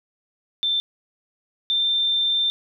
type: tone pair in turn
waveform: sine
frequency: 3558 / 3578 Hz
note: A7 / A7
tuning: +19 / +28 cents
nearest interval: unison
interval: 9 cents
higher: second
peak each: -19 / -18 dBFS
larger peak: second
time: 0.63-0.8 / 1.7-2.5 s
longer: second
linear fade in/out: 0 ms
effects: none